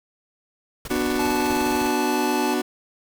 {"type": "noise with tremolo", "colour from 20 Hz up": "pink", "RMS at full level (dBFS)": -32, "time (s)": [0.85, 1.91], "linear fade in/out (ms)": 2, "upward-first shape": "sine", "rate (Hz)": 20, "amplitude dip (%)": 90}
{"type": "chord", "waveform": "40% pulse", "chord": "B minor", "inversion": "none", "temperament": "just", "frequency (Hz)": [246.9, 296.3, 370.4], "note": ["B3", "D4", "F#4"], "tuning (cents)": [0, 15, 2], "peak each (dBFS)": -25, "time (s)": [0.9, 2.62], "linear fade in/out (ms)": 10}
{"type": "tone", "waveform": "square", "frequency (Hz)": 869, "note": "A5", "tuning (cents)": -22, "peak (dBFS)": -26, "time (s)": [1.19, 2.54], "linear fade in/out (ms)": 2}
{"effects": []}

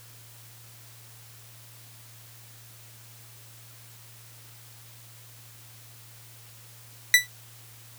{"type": "tone with exponential decay", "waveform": "sawtooth", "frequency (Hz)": 1973, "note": "B6", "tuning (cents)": -2, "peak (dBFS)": -6, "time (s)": [7.14, 7.27], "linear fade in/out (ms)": 1, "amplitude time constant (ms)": 28, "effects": ["added 115 Hz sine -51 dBFS peak until 7.98 s", "white hiss -51 dBFS RMS until 7.98 s"]}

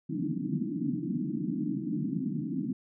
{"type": "band-pass noise", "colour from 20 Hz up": "white", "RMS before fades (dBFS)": -32, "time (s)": [0.09, 2.73], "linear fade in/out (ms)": 5, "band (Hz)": [140, 320], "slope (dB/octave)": 96, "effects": []}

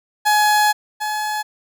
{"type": "tone pair in turn", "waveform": "30% pulse", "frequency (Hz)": [843, 849.8], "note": ["G#5", "G#5"], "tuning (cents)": [26, 40], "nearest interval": "unison", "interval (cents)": 14, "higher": "second", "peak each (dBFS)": [-10, -18], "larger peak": "first", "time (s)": [[0.25, 0.73], [1, 1.43]], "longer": "first", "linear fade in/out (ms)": 20, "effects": []}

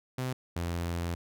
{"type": "tone pair in turn", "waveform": "sawtooth", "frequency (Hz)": [128.3, 85.63], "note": ["C3", "F2"], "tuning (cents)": [-34, -34], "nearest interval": "perfect fifth", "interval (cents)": 700, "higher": "first", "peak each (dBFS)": -27, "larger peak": "neither", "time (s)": [[0.18, 0.33], [0.56, 1.15]], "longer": "second", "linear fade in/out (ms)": 5, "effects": []}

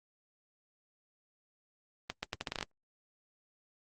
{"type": "accelerating click train", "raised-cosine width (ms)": 0.2, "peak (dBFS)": -17, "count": 10, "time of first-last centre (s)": [2.1, 2.628], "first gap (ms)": 130, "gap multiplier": 0.78, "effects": ["Opus 24 kbps"]}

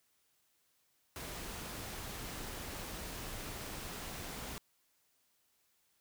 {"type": "noise", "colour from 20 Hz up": "pink", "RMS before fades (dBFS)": -44, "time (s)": [1.16, 4.58], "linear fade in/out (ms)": 0, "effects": ["white hiss -75 dBFS RMS until 6 s"]}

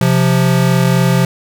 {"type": "tone pair together", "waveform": "square", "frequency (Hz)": [130.8, 174.6], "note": ["C3", "F3"], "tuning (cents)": [0, 0], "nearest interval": "perfect fourth", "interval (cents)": 500, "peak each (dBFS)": -13, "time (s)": [0.01, 1.25], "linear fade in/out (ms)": 2, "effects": []}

